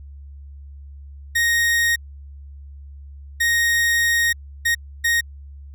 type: tone bursts at uneven times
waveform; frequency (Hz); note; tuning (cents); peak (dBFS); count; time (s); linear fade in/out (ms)
40% pulse; 1866; A#6; +1; -15; 4; 1.35-1.96 / 3.4-4.33 / 4.65-4.75 / 5.04-5.21; 10
effects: added 70 Hz sine -36 dBFS peak until 5.74 s